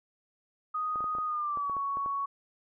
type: tone with pitch glide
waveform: sine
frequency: 1244.5 to 1115.1 Hz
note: D#6 to C#6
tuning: 0 to +10 cents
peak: -29 dBFS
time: 0.74-2.26 s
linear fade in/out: 10 ms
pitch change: -190 cents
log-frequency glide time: 1.25-1.75 s
type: clicks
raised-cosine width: 1 ms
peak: -29 dBFS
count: 10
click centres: 0.958 / 1.006 / 1.042 / 1.151 / 1.185 / 1.573 / 1.697 / 1.767 / 1.971 / 2.061 s
effects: none